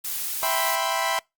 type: noise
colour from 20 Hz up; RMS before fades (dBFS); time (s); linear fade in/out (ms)
blue; -29; 0.04-0.76; 10
type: chord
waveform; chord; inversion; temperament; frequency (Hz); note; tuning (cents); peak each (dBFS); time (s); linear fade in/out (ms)
sawtooth; C major seventh; first; equal; 659.3 / 784 / 987.8 / 1046.5; E5 / G5 / B5 / C6; 0 / 0 / 0 / 0; -24 / -25 / -24 / -26; 0.43-1.19; 0
effects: noise-tail reverb RT60 0.2 s tail -25 dB re dry + Opus 48 kbps